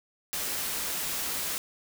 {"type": "band-stop noise", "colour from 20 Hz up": "white", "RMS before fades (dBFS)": -32, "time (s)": [0.33, 1.58], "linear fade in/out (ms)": 0, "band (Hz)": [100, 140], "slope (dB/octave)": 96, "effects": []}